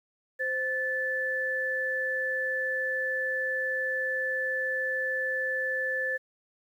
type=tone pair together; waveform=sine; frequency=520 / 1746.5 Hz; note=C5 / A6; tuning=-11 / -13 cents; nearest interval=octave + major sixth; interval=2098 cents; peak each=-33 / -28 dBFS; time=0.39-6.18 s; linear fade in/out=20 ms; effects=10-bit